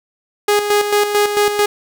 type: tone with tremolo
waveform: sawtooth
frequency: 413.5 Hz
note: G#4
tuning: 8 cents flat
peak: -7 dBFS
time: 0.48-1.66 s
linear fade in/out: 5 ms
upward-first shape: square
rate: 4.5 Hz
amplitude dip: 55%
effects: none